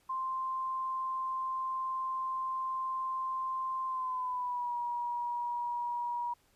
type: tone with pitch glide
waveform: sine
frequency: 1046.5 to 959.6 Hz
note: C6 to A#5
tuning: 0 to +50 cents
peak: -32 dBFS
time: 0.09-6.34 s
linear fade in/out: 10 ms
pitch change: -150 cents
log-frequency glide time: 3.87-4.76 s
effects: pink hiss -69 dBFS RMS until 6.55 s + resampled to 32000 Hz